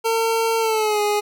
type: tone with pitch glide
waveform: 25% pulse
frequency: 453.3 to 415.7 Hz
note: A#4 to G#4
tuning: -48 to +2 cents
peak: -14 dBFS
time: 0.04-1.21 s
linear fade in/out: 20 ms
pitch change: -150 cents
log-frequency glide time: 0.58-1.01 s
effects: none